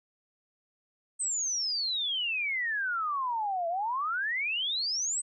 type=exponential two-way sweep; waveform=sine; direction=down then up; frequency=8372 to 660 to 8372 Hz; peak=-28 dBFS; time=1.19-5.22 s; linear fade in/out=20 ms; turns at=3.68 s; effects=none